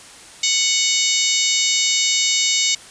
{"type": "harmonic tone", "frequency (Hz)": 740, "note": "F#5", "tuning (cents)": 0, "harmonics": [3, 4, 5, 6, 7, 8, 9, 10], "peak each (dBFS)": [-24, -24, -22, -25, -26, -24, -26, -23], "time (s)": [0.43, 2.75], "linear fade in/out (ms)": 5, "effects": ["white hiss -41 dBFS RMS until 2.9 s", "resampled to 22050 Hz"]}